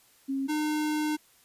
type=tone pair in turn; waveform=sine / square; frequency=270.9 / 304.1 Hz; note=C#4 / D#4; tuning=-40 / -40 cents; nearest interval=major second; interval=200 cents; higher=second; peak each=-27 dBFS; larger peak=neither; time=0.28-0.48 / 0.48-1.17 s; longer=second; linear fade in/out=20 ms; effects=white hiss -61 dBFS RMS until 1.44 s + resampled to 32000 Hz